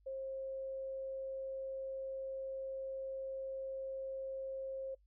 sine tone, 534 Hz, C5, 35 cents sharp, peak -39 dBFS, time 0.06-4.95 s, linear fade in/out 10 ms, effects noise-tail reverb RT60 0.1 s tail -25 dB re dry + added 50 Hz sine -66 dBFS peak until 5.06 s

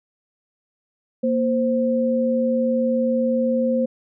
sine tone pair together, 234.6 / 522 Hz, A#3 / C5, +11 / -4 cents, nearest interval octave + major second, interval 1385 cents, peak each -20 dBFS, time 1.23-3.86 s, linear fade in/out 10 ms, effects none

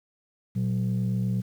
sine tone pair together, 118.8 / 187 Hz, A#2 / F#3, +33 / +19 cents, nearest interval minor sixth, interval 786 cents, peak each -24 / -25 dBFS, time 0.55-1.42 s, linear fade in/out 20 ms, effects tanh soft clip ceiling -20 dBFS + 9-bit

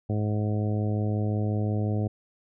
harmonic tone, 105.6 Hz, G#2, 29 cents sharp, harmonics 1 / 2 / 3 / 4 / 5 / 6 / 7, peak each -25 / -31 / -35 / -37 / -39 / -41 / -42 dBFS, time 0.09-2.08 s, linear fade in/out 10 ms, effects none

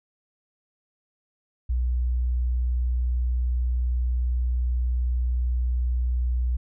sine tone, 61.3 Hz, B1, 12 cents flat, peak -21 dBFS, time 1.69-6.57 s, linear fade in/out 10 ms, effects none

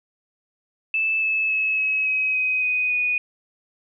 sine tone with pitch steps, 2630 / 2607 / 2585 / 2563 / 2540 / 2518 / 2497 / 2475 Hz, E7 / E7 / E7 / E7 / D#7 / D#7 / D#7 / D#7, -5 / -20 / -34 / -49 / +35 / +20 / +6 / -10 cents, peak -19 dBFS, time 0.94-3.18 s, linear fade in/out 2 ms, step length 280 ms, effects none

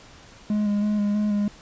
triangle tone with vibrato, 207.7 Hz, G#3, in tune, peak -18 dBFS, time 0.5-1.48 s, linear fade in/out 2 ms, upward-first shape square, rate 3.1 Hz, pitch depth 20 cents each way, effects pink hiss -48 dBFS RMS until 1.61 s + resampled to 16000 Hz

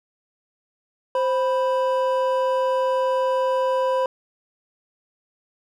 triangle tone pair together, 523.3 / 987.9 Hz, C5 / B5, 0 / 0 cents, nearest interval major seventh, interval 1100 cents, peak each -18 / -22 dBFS, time 1.15-4.06 s, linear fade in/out 2 ms, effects none

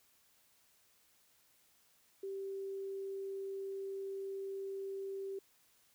sine tone, 390 Hz, G4, 9 cents flat, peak -39 dBFS, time 2.23-5.39 s, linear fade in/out 5 ms, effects white hiss -70 dBFS RMS until 5.94 s

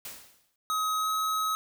white noise with exponential decay, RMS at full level -38 dBFS, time 0.05-0.56 s, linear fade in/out 2 ms, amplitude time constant 110 ms
square tone with pitch glide, 1268 to 1276.8 Hz, D#6 to D#6, +32 to +44 cents, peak -27 dBFS, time 0.7-1.55 s, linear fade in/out 0 ms, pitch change +12 cents, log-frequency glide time 0.98-1.1 s
effects none

